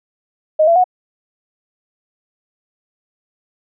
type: tone with pitch steps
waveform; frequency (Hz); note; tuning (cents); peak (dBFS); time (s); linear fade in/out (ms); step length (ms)
sine; 622.3 / 674.7 / 731.5; D#5 / E5 / F#5; 0 / +40 / -20; -8; 0.59-0.842; 10; 84
effects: none